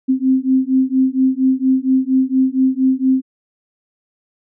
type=beating tone pair; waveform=sine; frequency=259.7 / 264 Hz; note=C4 / C4; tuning=-13 / +16 cents; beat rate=4.3 Hz; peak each=-15 dBFS; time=0.08-3.22 s; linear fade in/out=20 ms; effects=none